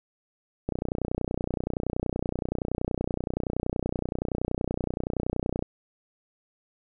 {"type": "click train", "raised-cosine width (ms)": 2, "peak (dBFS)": -14, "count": 152, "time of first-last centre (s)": [0.69, 5.625], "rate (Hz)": 30.6, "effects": []}